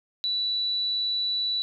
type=tone; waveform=sine; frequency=3951 Hz; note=B7; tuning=in tune; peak=-24 dBFS; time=0.24-1.62 s; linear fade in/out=0 ms; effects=none